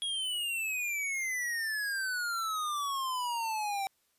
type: exponential sweep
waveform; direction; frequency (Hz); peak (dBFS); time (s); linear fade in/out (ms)
square; down; 3322 to 772; -32; 0.02-3.87; 0
effects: white hiss -73 dBFS RMS until 4.18 s + resampled to 32000 Hz